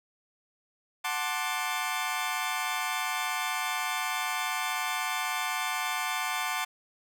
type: chord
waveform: 20% pulse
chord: D dominant seventh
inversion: first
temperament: equal with one note detuned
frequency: 740 / 880 / 1058.1 / 1174.7 Hz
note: F#5 / A5 / C6 / D6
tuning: 0 / 0 / +19 / 0 cents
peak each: -30 dBFS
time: 1.04-6.65 s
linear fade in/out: 10 ms
effects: none